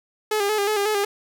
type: tone with vibrato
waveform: sawtooth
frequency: 415.3 Hz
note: G#4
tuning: in tune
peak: -16 dBFS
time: 0.31-1.05 s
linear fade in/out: 5 ms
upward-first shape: square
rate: 5.5 Hz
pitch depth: 53 cents each way
effects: none